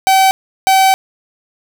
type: tone pair in turn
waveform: 45% pulse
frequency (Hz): 767 / 767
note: G5 / G5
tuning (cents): -38 / -38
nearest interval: unison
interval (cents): 0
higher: neither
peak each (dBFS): -7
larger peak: neither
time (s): 0.07-0.31 / 0.67-0.94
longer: second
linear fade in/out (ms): 0
effects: none